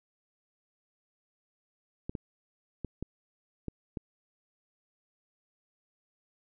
clicks, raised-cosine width 3 ms, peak -22 dBFS, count 6, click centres 2.095 / 2.152 / 2.847 / 3.026 / 3.683 / 3.972 s, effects none

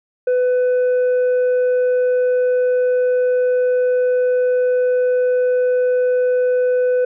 triangle tone with tanh clipping, 500 Hz, B4, 21 cents sharp, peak -14 dBFS, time 0.27-7.05 s, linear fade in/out 5 ms, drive 8 dB, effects none

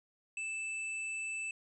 square tone, 2637 Hz, E7, in tune, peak -37 dBFS, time 0.37-1.51 s, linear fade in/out 2 ms, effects resampled to 22050 Hz + 12-bit

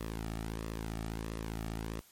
sawtooth tone with flanger, 55 Hz, A1, in tune, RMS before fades -39 dBFS, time 0-2.01 s, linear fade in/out 10 ms, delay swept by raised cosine 1.3 to 1.99 ms, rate 1.5 Hz, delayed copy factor -0.55, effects white hiss -61 dBFS RMS until 2.11 s + MP3 64 kbps

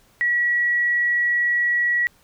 sine tone, 1927 Hz, B6, 43 cents flat, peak -17 dBFS, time 0.21-2.07 s, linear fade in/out 0 ms, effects pink hiss -57 dBFS RMS until 2.23 s

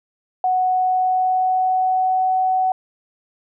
sine tone with pitch glide, 740 to 749 Hz, F#5 to F#5, 0 to +21 cents, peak -15 dBFS, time 0.44-2.72 s, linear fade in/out 2 ms, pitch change +21 cents, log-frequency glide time 0.68-2.32 s, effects none

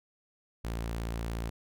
sawtooth tone, 56.9 Hz, A#1, 41 cents flat, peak -29 dBFS, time 0.64-1.5 s, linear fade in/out 10 ms, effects none

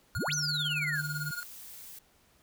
square tone with tremolo, 1433 Hz, F6, 44 cents sharp, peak -33 dBFS, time 0.15-1.43 s, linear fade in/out 0 ms, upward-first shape sine, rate 18 Hz, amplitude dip 75%
sine exponential two-way sweep, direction up then down, 56 to 6340 to 1482 Hz, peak -30 dBFS, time 0.15-1.02 s, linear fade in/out 20 ms, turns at 0.34 s
sine tone with vibrato, 150 Hz, D3, 37 cents sharp, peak -35 dBFS, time 0.28-1.31 s, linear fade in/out 2 ms, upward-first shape triangle, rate 19 Hz, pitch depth 24 cents each way
blue noise, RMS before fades -47 dBFS, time 0.95-1.99 s, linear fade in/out 5 ms
effects pink hiss -65 dBFS RMS until 2.42 s

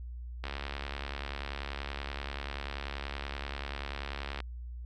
click train, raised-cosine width 0.3 ms, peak -21 dBFS, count 280, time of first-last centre 0.44-4.403 s, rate 70.4 Hz, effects added 60 Hz sine -39 dBFS peak until 4.85 s + AAC 64 kbps

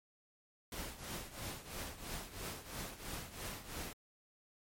pink noise with tremolo, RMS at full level -42 dBFS, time 0.72-3.93 s, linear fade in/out 2 ms, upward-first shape triangle, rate 3 Hz, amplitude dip 80%, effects MP3 64 kbps

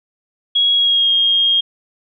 sine tone with pitch glide, 3317 to 3241 Hz, G#7 to G#7, -3 to -43 cents, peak -11 dBFS, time 0.55-1.61 s, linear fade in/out 10 ms, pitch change -40 cents, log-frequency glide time 0.75-1.11 s, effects none

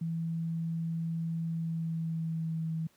sine tone with pitch glide, 164.81 to 161.33 Hz, E3 to E3, 0 to -37 cents, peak -30 dBFS, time 0.01-2.87 s, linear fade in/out 5 ms, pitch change -37 cents, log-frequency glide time 1.46-2.75 s, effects pink hiss -67 dBFS RMS until 2.96 s + high-pass 100 Hz 12 dB/octave

